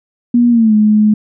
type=tone with pitch glide; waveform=sine; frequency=240 to 212.6 Hz; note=B3 to G#3; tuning=-49 to +41 cents; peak=-6 dBFS; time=0.34-1.14 s; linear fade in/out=5 ms; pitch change=-210 cents; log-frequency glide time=0.5-0.74 s; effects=none